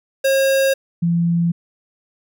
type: tone pair in turn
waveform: square / sine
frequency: 540 / 170.09 Hz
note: C#5 / F3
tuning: -45 / -45 cents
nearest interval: octave + minor sixth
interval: 2000 cents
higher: first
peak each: -14 dBFS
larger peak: neither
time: 0.24-0.74 / 1.02-1.52 s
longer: neither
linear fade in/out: 10 ms
effects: none